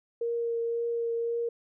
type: tone with vibrato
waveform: sine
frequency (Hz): 466.2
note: A#4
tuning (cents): 0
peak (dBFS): -27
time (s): 0.21-1.49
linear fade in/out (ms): 5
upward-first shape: triangle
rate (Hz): 1.9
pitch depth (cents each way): 13
effects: none